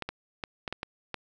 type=clicks; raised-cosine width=0.3 ms; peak=-17 dBFS; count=7; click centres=0.023 / 0.09 / 0.438 / 0.678 / 0.726 / 0.831 / 1.143 s; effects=none